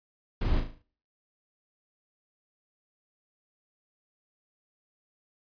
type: noise with echo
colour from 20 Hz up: brown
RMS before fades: -27 dBFS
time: 0.41-0.6 s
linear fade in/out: 5 ms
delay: 37 ms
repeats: 6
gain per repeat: -6 dB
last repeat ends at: 0.822 s
effects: noise-tail reverb RT60 0.5 s tail -23 dB re dry + resampled to 11025 Hz